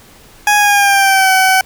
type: tone with pitch glide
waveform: 20% pulse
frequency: 830.6 to 757.3 Hz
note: G#5 to F#5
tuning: 0 to +40 cents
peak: -3 dBFS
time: 0.47-1.61 s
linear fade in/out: 2 ms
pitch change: -160 cents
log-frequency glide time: 0.57-1.32 s
effects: pink hiss -42 dBFS RMS until 1.65 s